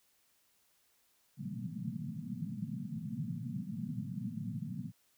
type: band-pass noise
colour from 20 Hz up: white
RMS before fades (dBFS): -40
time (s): 1.37-4.92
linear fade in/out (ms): 50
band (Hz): 110 to 240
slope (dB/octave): 96
effects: white hiss -72 dBFS RMS until 5.17 s